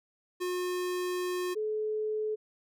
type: tone pair in turn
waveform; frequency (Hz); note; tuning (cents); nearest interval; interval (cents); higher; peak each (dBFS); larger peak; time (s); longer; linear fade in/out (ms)
square / sine; 360 / 429.8; F#4 / A4; -47 / -41; minor third; 306; second; -31 / -29; second; 0.4-1.55 / 1.55-2.36; first; 20
effects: none